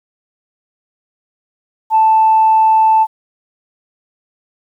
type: tone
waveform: sine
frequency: 880 Hz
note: A5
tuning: in tune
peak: -6 dBFS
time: 1.9-3.07 s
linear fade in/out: 50 ms
effects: tanh soft clip ceiling -2 dBFS + 8-bit